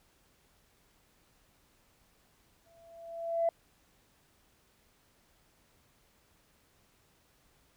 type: tone with exponential growth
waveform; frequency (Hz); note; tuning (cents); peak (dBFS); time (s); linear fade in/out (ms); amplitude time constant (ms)
sine; 670; E5; +28; -23; 2.66-3.49; 2; 180
effects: tanh soft clip ceiling -19 dBFS + pink hiss -68 dBFS RMS until 7.76 s